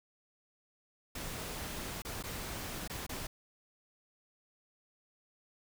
pink noise with dropouts, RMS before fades -41 dBFS, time 1.15-3.27 s, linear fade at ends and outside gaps 5 ms, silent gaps 2.021-2.049 / 2.227-2.237 / 2.877-2.897 / 3.066-3.092 s, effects none

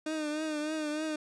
30% pulse tone with vibrato, 306.4 Hz, D#4, 27 cents flat, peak -29 dBFS, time 0.06-1.16 s, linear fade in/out 5 ms, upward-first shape triangle, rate 3.3 Hz, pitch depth 60 cents each way, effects resampled to 22050 Hz

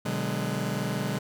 sawtooth chord, G# half-diminished seventh, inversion first, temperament just, 124.59 / 149.51 / 186.89 / 207.7 Hz, B2 / D3 / F#3 / G#3, +16 / +31 / +18 / 0 cents, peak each -29 dBFS, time 0.05-1.19 s, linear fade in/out 10 ms, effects none

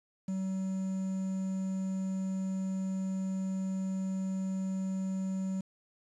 triangle tone with quantisation, 190 Hz, F#3, 46 cents sharp, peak -29 dBFS, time 0.28-5.61 s, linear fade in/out 5 ms, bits 9, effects resampled to 24000 Hz

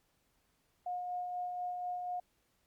sine tone with tremolo, 718 Hz, F5, 48 cents sharp, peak -34 dBFS, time 0.86-2.2 s, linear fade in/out 5 ms, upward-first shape sine, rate 4.1 Hz, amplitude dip 30%, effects pink hiss -75 dBFS RMS until 2.66 s + MP3 96 kbps

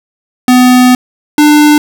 square tone pair in turn, 250.8 / 298.3 Hz, B3 / D4, +27 / +27 cents, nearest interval minor third, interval 300 cents, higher second, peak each -3 dBFS, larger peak neither, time 0.48-0.95 / 1.38-1.78 s, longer first, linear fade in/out 2 ms, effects none

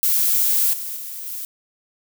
violet noise with level steps, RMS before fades -18 / -29 / -32 / -30 dBFS, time 0.03-1.45 s, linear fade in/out 0 ms, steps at 0.73 / 0.96 / 1.26 s, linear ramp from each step 5 ms, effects none

